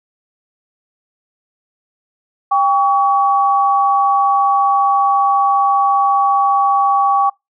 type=tone pair together; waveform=sine; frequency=795.3 / 1130 Hz; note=G5 / C#6; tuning=+25 / +33 cents; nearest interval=tritone; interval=608 cents; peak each=-13 dBFS; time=2.51-7.3 s; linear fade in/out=10 ms; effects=noise-tail reverb RT60 0.2 s tail -26 dB re dry